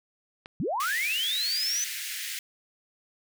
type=click; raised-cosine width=0.3 ms; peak=-25 dBFS; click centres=0.459 s
type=linear sweep; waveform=sine; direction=up; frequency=120.5 to 6130 Hz; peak=-26 dBFS; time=0.6-1.84 s; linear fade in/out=0 ms
type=high-pass noise; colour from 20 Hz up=pink; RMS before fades=-35 dBFS; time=0.8-2.39 s; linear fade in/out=2 ms; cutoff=1700 Hz; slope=48 dB/octave
effects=none